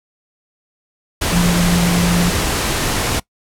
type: tone in noise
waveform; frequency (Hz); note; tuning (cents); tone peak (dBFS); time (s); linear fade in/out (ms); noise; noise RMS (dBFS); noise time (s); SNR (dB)
sine; 173.9; F3; -7; -13; 1.32-2.3; 10; pink; -18; 1.21-3.2; +2
effects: noise-tail reverb RT60 0.1 s tail -22 dB re dry + low-pass 12000 Hz 12 dB/octave